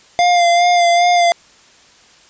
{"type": "tone with vibrato", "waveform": "square", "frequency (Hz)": 698.5, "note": "F5", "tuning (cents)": 0, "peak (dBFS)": -10, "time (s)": [0.19, 1.32], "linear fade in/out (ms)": 0, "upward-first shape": "sine", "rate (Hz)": 2.5, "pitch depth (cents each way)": 27, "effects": ["white hiss -47 dBFS RMS until 2.29 s", "resampled to 16000 Hz"]}